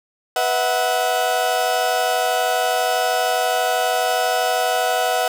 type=chord; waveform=35% pulse; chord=B suspended fourth; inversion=none; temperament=equal with one note detuned; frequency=493.9 / 647.6 / 740 Hz; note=B4 / E5 / F#5; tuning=0 / -31 / 0 cents; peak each=-23 / -21 / -18 dBFS; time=0.36-5.28 s; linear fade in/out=2 ms; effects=none